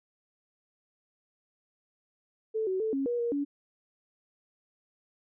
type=tone with pitch steps; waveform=sine; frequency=439.5 / 376.1 / 439.6 / 272.9 / 480.4 / 471.6 / 285 Hz; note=A4 / F#4 / A4 / C#4 / B4 / A#4 / C#4; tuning=-2 / +28 / -2 / -27 / -48 / +20 / +48 cents; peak=-27 dBFS; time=2.54-3.45 s; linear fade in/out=20 ms; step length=130 ms; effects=none